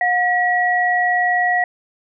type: tone pair together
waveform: sine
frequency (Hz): 719.9 / 1922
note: F#5 / B6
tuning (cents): -48 / -48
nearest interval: octave + perfect fourth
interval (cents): 1700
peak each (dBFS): -17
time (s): 0.01-1.64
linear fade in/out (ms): 2
effects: none